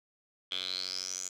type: tone with band-pass filter sweep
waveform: 10% pulse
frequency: 92.6 Hz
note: F#2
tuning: 2 cents sharp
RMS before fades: -37 dBFS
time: 0.51-1.29 s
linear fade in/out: 10 ms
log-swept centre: 3300 to 6900 Hz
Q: 9.2
effects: none